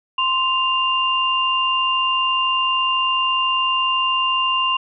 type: tone pair together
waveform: sine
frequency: 1044.2 / 2794 Hz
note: C6 / F7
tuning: -4 / 0 cents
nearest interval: octave + perfect fourth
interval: 1704 cents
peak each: -19 dBFS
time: 0.18-4.77 s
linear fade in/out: 5 ms
effects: none